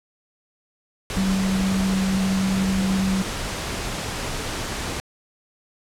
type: tone in noise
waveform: sine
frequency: 191.3 Hz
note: G3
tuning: 42 cents flat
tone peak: -19 dBFS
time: 1.17-3.22 s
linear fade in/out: 0 ms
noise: pink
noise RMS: -28 dBFS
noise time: 1.1-5 s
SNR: +6 dB
effects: low-pass 9000 Hz 12 dB/octave